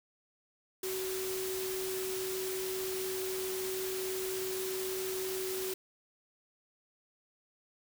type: tone in noise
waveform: sine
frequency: 376.6 Hz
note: F#4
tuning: 31 cents sharp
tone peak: -35 dBFS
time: 0.83-5.74 s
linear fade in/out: 5 ms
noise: white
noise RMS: -40 dBFS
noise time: 0.83-5.74 s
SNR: +2 dB
effects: none